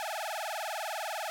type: tone with vibrato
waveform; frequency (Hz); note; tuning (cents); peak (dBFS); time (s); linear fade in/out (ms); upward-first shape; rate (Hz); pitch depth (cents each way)
sawtooth; 738; F#5; -5; -30; 0-1.3; 0; sine; 20; 300
effects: none